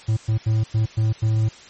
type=tone bursts at uneven times; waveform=triangle; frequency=110 Hz; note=A2; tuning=in tune; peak=-14 dBFS; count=6; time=0.08-0.17 / 0.28-0.38 / 0.46-0.64 / 0.74-0.86 / 0.97-1.13 / 1.22-1.49 s; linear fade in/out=10 ms; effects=white hiss -44 dBFS RMS until 1.69 s + MP3 32 kbps